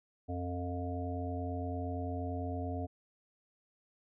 harmonic tone, 88.8 Hz, F2, 29 cents sharp, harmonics 1 / 3 / 5 / 7 / 8, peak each -37 / -40 / -45 / -45 / -43 dBFS, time 0.28-2.87 s, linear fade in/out 20 ms, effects none

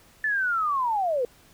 sine linear sweep, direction down, 1766 to 466.2 Hz, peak -22 dBFS, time 0.24-1.25 s, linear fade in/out 2 ms, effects pink hiss -56 dBFS RMS until 1.53 s

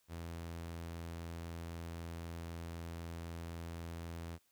sawtooth tone, 83.9 Hz, E2, 31 cents sharp, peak -39 dBFS, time 0.08-4.39 s, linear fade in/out 50 ms, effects white hiss -75 dBFS RMS until 4.51 s

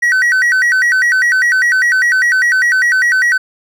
triangle tone with vibrato, 1706 Hz, G#6, 46 cents sharp, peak -7 dBFS, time 0.02-3.38 s, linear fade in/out 10 ms, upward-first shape square, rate 5 Hz, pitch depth 200 cents each way, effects none

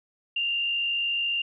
sine tone with frequency modulation, 2794 Hz, F7, in tune, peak -24 dBFS, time 0.36-1.42 s, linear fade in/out 5 ms, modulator 54.1 Hz, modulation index 0.78, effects none

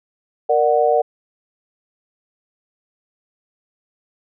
sine chord, Bb augmented, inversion none, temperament equal with one note detuned, 466.2 / 593.8 / 740 Hz, Bb4 / D5 / F#5, 0 / +19 / 0 cents, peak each -17 dBFS, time 0.49-1.02 s, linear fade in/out 10 ms, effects none

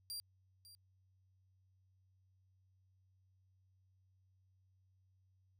sawtooth tone with echo, 4745 Hz, D8, 17 cents sharp, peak -40 dBFS, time 0.1-0.2 s, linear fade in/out 0 ms, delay 550 ms, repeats 1, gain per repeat -15 dB, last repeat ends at 0.75 s, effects added 94 Hz sine -70 dBFS peak until 5.59 s

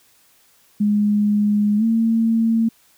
sine tone with pitch glide, 207.7 to 226.5 Hz, G#3 to A#3, 0 to -50 cents, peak -14 dBFS, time 0.8-2.69 s, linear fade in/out 10 ms, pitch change +150 cents, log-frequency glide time 1.77-1.84 s, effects white hiss -56 dBFS RMS until 2.97 s

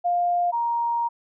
sine tone pair in turn, 703 / 938.4 Hz, F5 / A#5, +11 / +11 cents, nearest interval perfect fourth, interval 500 cents, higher second, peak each -19 / -21 dBFS, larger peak first, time 0.04-0.52 / 0.52-1.09 s, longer second, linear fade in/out 20 ms, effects none

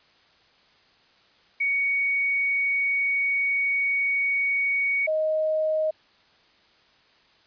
sine tone pair in turn, 2237 / 625.2 Hz, C#7 / D#5, +15 / +8 cents, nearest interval octave + minor seventh, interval 2207 cents, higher first, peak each -21 dBFS, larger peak neither, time 1.6-5.07 / 5.07-5.91 s, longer first, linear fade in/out 10 ms, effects white hiss -59 dBFS RMS until 7.46 s + resampled to 11025 Hz

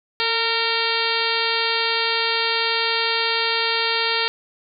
harmonic tone with a mistuned harmonic, 459.3 Hz, A#4, 26 cents flat, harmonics 1 / 2 / 3 / 4 / 5 / 6 / 7 / 8 / 9 / 10, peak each -28 / -28 / -28 / -28 / -28 / -28 / -28 / -28 / -28 / -28 dBFS, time 0.2-4.28 s, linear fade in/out 0 ms, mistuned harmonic 1, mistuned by -25 cents, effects none

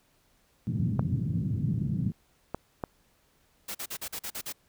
pink band-pass noise, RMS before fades -29 dBFS, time 0.67-2.12 s, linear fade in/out 0 ms, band 110 to 190 Hz, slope 24 dB/octave
clicks, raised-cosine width 1 ms, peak -17 dBFS, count 3, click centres 0.994 / 2.546 / 2.838 s
white noise bursts, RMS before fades -36 dBFS, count 8, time 3.68-4.526 s, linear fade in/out 10 ms, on 69 ms, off 42 ms
effects pink hiss -67 dBFS RMS until 4.68 s

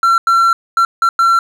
triangle tone bursts at uneven times, 1357 Hz, E6, 50 cents sharp, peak -6 dBFS, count 5, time 0.03-0.18 / 0.27-0.53 / 0.77-0.85 / 1.02-1.09 / 1.19-1.39 s, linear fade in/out 2 ms, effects none

